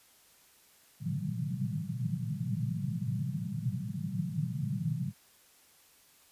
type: band-pass noise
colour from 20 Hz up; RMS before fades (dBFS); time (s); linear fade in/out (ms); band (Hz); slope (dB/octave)
pink; -34; 1-5.14; 50; 110 to 200; 96
effects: white hiss -62 dBFS RMS until 6.31 s + resampled to 32000 Hz